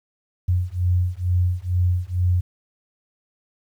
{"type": "beating tone pair", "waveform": "sine", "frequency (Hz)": [88.7, 90.9], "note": ["F2", "F#2"], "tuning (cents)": [27, -30], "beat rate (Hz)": 2.2, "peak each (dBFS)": -21, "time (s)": [0.48, 2.41], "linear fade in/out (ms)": 10, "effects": ["9-bit"]}